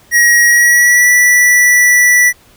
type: tone with pitch glide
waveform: square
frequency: 1900 to 1961.3 Hz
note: A#6 to B6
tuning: +33 to -13 cents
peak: -6 dBFS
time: 0.11-2.33 s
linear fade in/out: 50 ms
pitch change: +54 cents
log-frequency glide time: 0.48-1.1 s
effects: pink hiss -46 dBFS RMS until 2.56 s